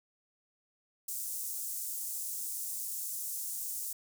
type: high-pass noise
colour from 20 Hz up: pink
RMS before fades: -38 dBFS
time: 1.08-3.93 s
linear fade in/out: 5 ms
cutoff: 7400 Hz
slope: 24 dB/octave
effects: none